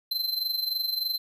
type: tone with amplitude modulation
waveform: square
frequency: 4093 Hz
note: C8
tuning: 39 cents flat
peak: -24 dBFS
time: 0.11-1.18 s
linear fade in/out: 5 ms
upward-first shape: sine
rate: 23.3 Hz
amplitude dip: 70%
effects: none